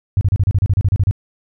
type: tone bursts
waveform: sine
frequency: 98.1 Hz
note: G2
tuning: 2 cents sharp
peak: -10 dBFS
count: 13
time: 0.17-1.111 s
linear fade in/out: 0 ms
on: 41 ms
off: 34 ms
effects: none